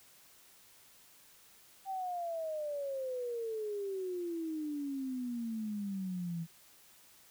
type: exponential sweep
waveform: sine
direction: down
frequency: 784 to 162.9 Hz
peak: -35 dBFS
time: 1.85-6.47 s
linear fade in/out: 50 ms
effects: white hiss -61 dBFS RMS until 7.3 s